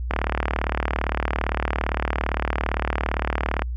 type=click train; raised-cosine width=0.5 ms; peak=-7 dBFS; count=133; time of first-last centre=0.11-3.621 s; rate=37.6 Hz; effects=added 60 Hz sine -25 dBFS peak until 3.76 s